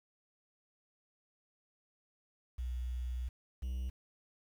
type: tone pair in turn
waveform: sine / triangle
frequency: 61.74 / 63.18 Hz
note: B1 / B1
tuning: 0 / +40 cents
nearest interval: unison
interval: 40 cents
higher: second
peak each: -35 / -33 dBFS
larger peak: second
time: 2.58-3.29 / 3.62-3.9 s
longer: first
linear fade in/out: 10 ms
effects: 10-bit